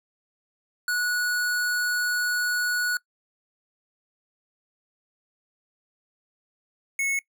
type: tone pair in turn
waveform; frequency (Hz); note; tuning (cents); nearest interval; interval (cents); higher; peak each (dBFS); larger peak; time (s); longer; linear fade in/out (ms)
square; 1465 / 2195; F#6 / C#7; -18 / -18; perfect fifth; 700; second; -24; neither; 0.88-2.97 / 6.99-7.19; first; 2
effects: noise-tail reverb RT60 0.1 s tail -21 dB re dry